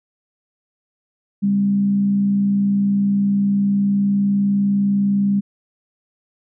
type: tone with frequency modulation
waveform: sine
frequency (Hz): 200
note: G3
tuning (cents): +35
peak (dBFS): -14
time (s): 1.42-5.41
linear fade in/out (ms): 20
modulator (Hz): 59.8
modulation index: 0.24
effects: none